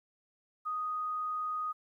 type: tone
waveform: sine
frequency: 1244.5 Hz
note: D#6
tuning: in tune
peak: -32 dBFS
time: 0.65-1.73 s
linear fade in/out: 20 ms
effects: 12-bit